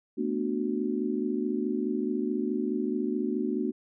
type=chord; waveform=sine; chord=B minor seventh; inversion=third; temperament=just; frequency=222.2 / 246.9 / 296.3 / 370.4 Hz; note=A3 / B3 / D4 / F#4; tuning=+17 / 0 / +15 / +2 cents; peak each=-32 dBFS; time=0.17-3.72 s; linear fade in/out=20 ms; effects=none